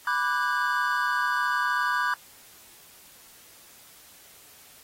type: chord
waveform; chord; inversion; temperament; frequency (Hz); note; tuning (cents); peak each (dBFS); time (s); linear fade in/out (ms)
triangle; G# half-diminished seventh; first; equal with one note detuned; 987.8 / 1174.7 / 1480 / 1620.5; B5 / D6 / F#6 / G#6; 0 / 0 / 0 / -43; -27; 0.07-2.14; 2
effects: white hiss -52 dBFS RMS until 4.83 s + AAC 48 kbps